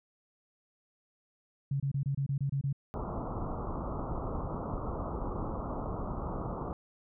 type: tone bursts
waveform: sine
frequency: 138.5 Hz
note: C#3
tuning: 1 cent flat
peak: -28 dBFS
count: 9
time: 1.71-2.728 s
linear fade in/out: 5 ms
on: 90 ms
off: 26 ms
type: low-pass noise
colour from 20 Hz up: pink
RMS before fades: -36 dBFS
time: 2.94-6.73 s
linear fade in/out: 0 ms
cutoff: 1300 Hz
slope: 96 dB/octave
effects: none